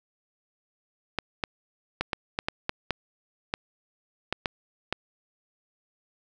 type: clicks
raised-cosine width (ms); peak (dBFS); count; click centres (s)
0.3; -10; 12; 1.187 / 1.438 / 2.01 / 2.132 / 2.389 / 2.485 / 2.694 / 2.907 / 3.539 / 4.326 / 4.458 / 4.926
effects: none